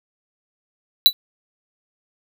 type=tone with exponential decay; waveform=square; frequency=3951 Hz; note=B7; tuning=in tune; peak=-3 dBFS; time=1.06-1.13 s; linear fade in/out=0 ms; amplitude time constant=15 ms; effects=none